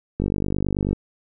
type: click train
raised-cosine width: 3 ms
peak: -10 dBFS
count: 37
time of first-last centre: 0.2-0.93 s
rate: 49.3 Hz
effects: none